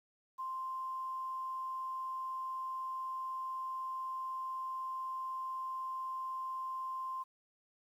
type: tone with quantisation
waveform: sine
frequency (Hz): 1046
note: C6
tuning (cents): -1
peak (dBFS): -37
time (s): 0.38-7.24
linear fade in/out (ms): 20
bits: 11
effects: none